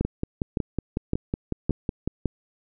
two click trains, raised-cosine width 3 ms, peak -12 / -10 dBFS, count 12 / 5, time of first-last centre 0.05-2.076 / 0.01-2.257 s, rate 5.43 / 1.78 Hz, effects none

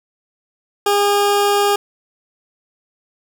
20% pulse tone, 406.8 Hz, G#4, 36 cents flat, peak -8 dBFS, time 0.86-1.76 s, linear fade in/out 5 ms, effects none

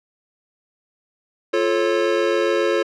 square chord, F augmented, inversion none, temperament just, 349.2 / 436.5 / 545.7 Hz, F4 / A4 / C#5, 0 / -14 / -27 cents, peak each -22 dBFS, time 1.53-2.83 s, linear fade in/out 10 ms, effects low-pass 4000 Hz 12 dB/octave

